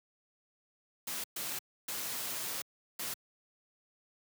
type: noise bursts at uneven times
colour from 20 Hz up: white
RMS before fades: -38 dBFS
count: 4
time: 1.07-1.24 / 1.36-1.59 / 1.88-2.62 / 2.99-3.14 s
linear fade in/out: 5 ms
effects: high-pass 100 Hz 12 dB/octave